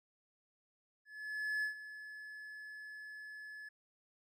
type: tone with ADSR envelope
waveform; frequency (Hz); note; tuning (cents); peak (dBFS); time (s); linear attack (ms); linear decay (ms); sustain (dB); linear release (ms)
triangle; 1714; A6; -46; -31; 1.05-3.69; 580; 110; -14; 8
effects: none